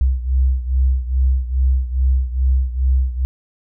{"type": "beating tone pair", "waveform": "sine", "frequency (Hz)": [64, 66.4], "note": ["C2", "C2"], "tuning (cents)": [-38, 26], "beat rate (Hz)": 2.4, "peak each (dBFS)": [-15, -19], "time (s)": [0.01, 3.25], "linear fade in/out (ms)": 0, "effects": []}